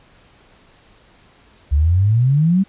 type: exponential sweep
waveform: sine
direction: up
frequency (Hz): 68 to 200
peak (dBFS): -11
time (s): 1.71-2.64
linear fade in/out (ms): 20
effects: pink hiss -51 dBFS RMS until 2.68 s + resampled to 8000 Hz